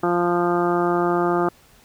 harmonic tone, 174.61 Hz, F3, in tune, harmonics 1 / 2 / 3 / 4 / 5 / 6 / 7 / 8 / 9, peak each -27 / -20 / -30 / -25 / -28 / -34 / -26 / -34 / -38 dBFS, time 0.03-1.49 s, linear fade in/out 5 ms, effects pink hiss -53 dBFS RMS until 1.84 s

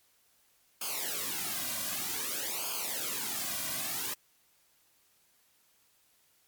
white noise with flanger, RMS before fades -35 dBFS, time 0.81-4.14 s, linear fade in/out 5 ms, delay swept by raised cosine 0.52 to 2.32 ms, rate 0.53 Hz, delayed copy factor -1, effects white hiss -68 dBFS RMS until 6.47 s + MP3 96 kbps

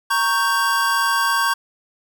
square chord, G diminished, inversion first, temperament equal, 932.3 / 1108.7 / 1568 Hz, Bb5 / Db6 / G6, 0 / 0 / 0 cents, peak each -24 / -21 / -21 dBFS, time 0.1-1.54 s, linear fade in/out 10 ms, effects none

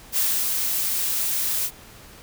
blue noise with ADSR envelope, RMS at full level -21 dBFS, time 0.12-1.71 s, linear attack 54 ms, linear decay 270 ms, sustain -3 dB, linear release 64 ms, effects pink hiss -46 dBFS RMS until 2.22 s

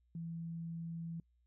sine tone, 166.2 Hz, E3, 15 cents sharp, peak -40 dBFS, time 0.15-1.2 s, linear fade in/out 2 ms, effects noise-tail reverb RT60 0.1 s tail -26 dB re dry + added 60 Hz sine -70 dBFS peak until 1.46 s

